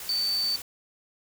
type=tone in noise; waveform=sine; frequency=4552 Hz; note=C#8; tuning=45 cents sharp; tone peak=-24 dBFS; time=0.09-0.56 s; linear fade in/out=2 ms; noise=white; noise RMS=-39 dBFS; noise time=0-0.62 s; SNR=+12 dB; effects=none